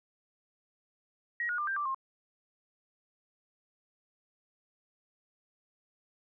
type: tone with pitch steps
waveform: sine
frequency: 1898 / 1443 / 1193 / 1580 / 1174 / 1066 Hz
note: A#6 / F#6 / D6 / G6 / D6 / C6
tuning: +31 / -44 / +27 / +13 / -1 / +32 cents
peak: -30 dBFS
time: 1.4-1.946 s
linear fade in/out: 2 ms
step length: 91 ms
effects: none